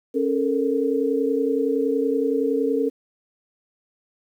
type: tone cluster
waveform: sine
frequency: 274.5 / 432.9 / 463.6 Hz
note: C#4 / A4 / A#4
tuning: -17 / -28 / -10 cents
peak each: -23 / -24 / -23 dBFS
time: 0.14-2.9 s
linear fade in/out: 20 ms
effects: 9-bit